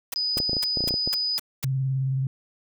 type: noise bursts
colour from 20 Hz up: white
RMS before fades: -30 dBFS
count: 7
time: 0.12-1.647 s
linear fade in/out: 5 ms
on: 21 ms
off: 230 ms
type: tone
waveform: sine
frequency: 4978 Hz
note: D#8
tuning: in tune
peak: -23 dBFS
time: 0.16-1.38 s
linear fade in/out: 0 ms
type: clicks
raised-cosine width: 2 ms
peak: -17 dBFS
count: 12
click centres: 0.371 / 0.402 / 0.495 / 0.532 / 0.568 / 0.772 / 0.806 / 0.84 / 0.875 / 0.908 / 0.941 / 1.075 s
type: tone with vibrato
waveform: sine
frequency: 133.1 Hz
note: C3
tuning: 30 cents sharp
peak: -22 dBFS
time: 1.64-2.27 s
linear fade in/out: 2 ms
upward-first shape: sine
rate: 19 Hz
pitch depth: 36 cents each way
effects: none